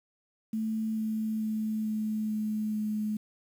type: tone with pitch steps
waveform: sine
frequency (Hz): 220 / 218.6 / 217.2 / 215.8 / 214.5 / 213.1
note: A3 / A3 / A3 / A3 / A3 / G#3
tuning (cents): 0 / -11 / -22 / -33 / -44 / +45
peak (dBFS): -28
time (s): 0.53-3.17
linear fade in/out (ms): 5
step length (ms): 440
effects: 9-bit